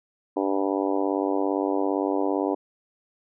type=harmonic tone; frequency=97.6 Hz; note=G2; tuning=7 cents flat; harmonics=3 / 4 / 5 / 6 / 7 / 8 / 9 / 10; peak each=-26 / -28 / -30 / -32 / -33 / -34 / -35 / -36 dBFS; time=0.36-2.55 s; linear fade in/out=10 ms; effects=none